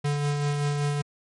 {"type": "tone with tremolo", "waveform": "square", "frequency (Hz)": 145.2, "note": "D3", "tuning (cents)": -19, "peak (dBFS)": -23, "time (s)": [0.04, 1.02], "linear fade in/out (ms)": 10, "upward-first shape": "sine", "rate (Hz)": 5.2, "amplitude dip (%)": 30, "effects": ["MP3 48 kbps"]}